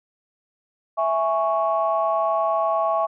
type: chord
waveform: sine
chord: C# minor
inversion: first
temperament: equal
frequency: 659.3 / 830.6 / 1108.7 Hz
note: E5 / G#5 / C#6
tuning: 0 / 0 / 0 cents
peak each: -21 / -25 / -23 dBFS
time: 0.97-3.07 s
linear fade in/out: 20 ms
effects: tanh soft clip ceiling -9 dBFS

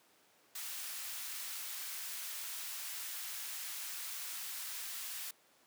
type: high-pass noise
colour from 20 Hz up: white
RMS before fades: -43 dBFS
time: 0.55-5.31 s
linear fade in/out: 5 ms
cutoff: 1200 Hz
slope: 12 dB/octave
effects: pink hiss -67 dBFS RMS until 5.66 s + high-pass 300 Hz 12 dB/octave

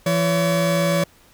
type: tone pair together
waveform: 40% pulse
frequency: 168.8 / 567 Hz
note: E3 / C#5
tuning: +41 / +39 cents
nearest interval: octave + major sixth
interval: 2098 cents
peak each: -19 dBFS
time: 0.06-1.04 s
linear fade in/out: 5 ms
effects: pink hiss -53 dBFS RMS until 1.33 s

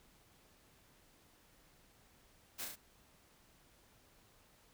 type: noise with echo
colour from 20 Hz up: white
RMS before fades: -43 dBFS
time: 2.58-2.66 s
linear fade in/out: 20 ms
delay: 34 ms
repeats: 3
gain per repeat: -3 dB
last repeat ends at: 2.762 s
effects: pink hiss -67 dBFS RMS until 4.73 s

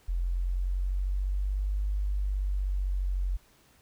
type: linear two-way sweep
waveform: sine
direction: up then down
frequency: 43.27 to 50.1 to 45.68 Hz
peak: -26 dBFS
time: 0.08-3.37 s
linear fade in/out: 10 ms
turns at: 1.86 s
effects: pink hiss -62 dBFS RMS until 3.81 s

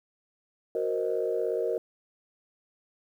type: chord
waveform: sine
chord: C half-diminished seventh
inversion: second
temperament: equal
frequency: 370 / 466.2 / 523.3 / 622.3 Hz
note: Gb4 / Bb4 / C5 / Eb5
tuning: 0 / 0 / 0 / 0 cents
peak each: -32 / -28 / -34 / -33 dBFS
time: 0.75-1.78 s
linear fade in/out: 2 ms
effects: tanh soft clip ceiling -16 dBFS + 10-bit

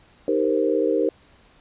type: chord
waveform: sine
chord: C minor seventh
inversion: first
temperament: equal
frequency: 311.1 / 392 / 466.2 / 523.3 Hz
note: Eb4 / G4 / Bb4 / C5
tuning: 0 / 0 / 0 / 0 cents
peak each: -24 / -24 / -22 / -25 dBFS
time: 0.28-1.09 s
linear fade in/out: 2 ms
effects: pink hiss -55 dBFS RMS until 1.6 s + resampled to 8000 Hz

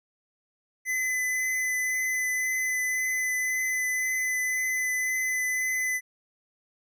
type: tone with vibrato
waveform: square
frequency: 2019 Hz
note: B6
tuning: 38 cents sharp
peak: -26 dBFS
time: 0.85-6.01 s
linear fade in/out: 50 ms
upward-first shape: triangle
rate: 1.9 Hz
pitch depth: 10 cents each way
effects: none

